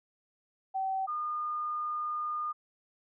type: tone pair in turn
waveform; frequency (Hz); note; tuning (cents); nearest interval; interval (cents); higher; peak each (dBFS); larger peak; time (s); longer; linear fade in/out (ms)
sine; 767 / 1217.5; G5 / D#6; -38 / -38; minor sixth; 800; second; -29 / -31; first; 0.74-1.07 / 1.07-2.53; second; 20
effects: none